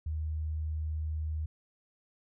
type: tone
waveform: sine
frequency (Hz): 77.78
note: D#2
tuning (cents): 0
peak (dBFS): -31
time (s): 0.06-1.46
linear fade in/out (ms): 5
effects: none